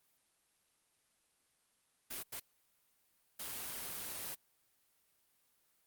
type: noise bursts at uneven times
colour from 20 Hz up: white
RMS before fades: -43 dBFS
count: 3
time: 2.1-2.23 / 2.32-2.4 / 3.39-4.35 s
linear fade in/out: 10 ms
effects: white hiss -75 dBFS RMS until 5.86 s + Opus 32 kbps